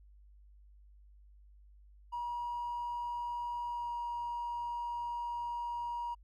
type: tone with pitch glide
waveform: triangle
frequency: 958 to 952.5 Hz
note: A#5 to A#5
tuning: +47 to +37 cents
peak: -32 dBFS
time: 2.12-6.15 s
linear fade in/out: 20 ms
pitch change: -10 cents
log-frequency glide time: 3.68-3.91 s
effects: tanh soft clip ceiling -32 dBFS + added 50 Hz sine -56 dBFS peak until 6.23 s